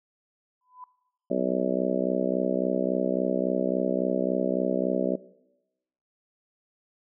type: tone with exponential growth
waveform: sine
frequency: 1002 Hz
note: B5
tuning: 25 cents sharp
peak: -37 dBFS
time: 0.61-0.84 s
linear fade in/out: 2 ms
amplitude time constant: 49 ms
type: harmonic tone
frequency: 63.6 Hz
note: C2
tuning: 48 cents flat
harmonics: 3 / 4 / 5 / 6 / 7 / 8 / 9 / 10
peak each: -32 / -30 / -33 / -31 / -34 / -34 / -29 / -33 dBFS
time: 1.3-5.16 s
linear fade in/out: 10 ms
effects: noise-tail reverb RT60 0.9 s tail -19 dB re dry